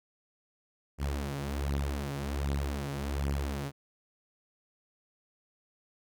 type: beating tone pair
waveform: sawtooth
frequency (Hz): 69.3 / 70.6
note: C#2 / C#2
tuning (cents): 0 / +32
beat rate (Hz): 1.3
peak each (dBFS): -31 / -29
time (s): 0.98-3.72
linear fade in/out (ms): 50
effects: none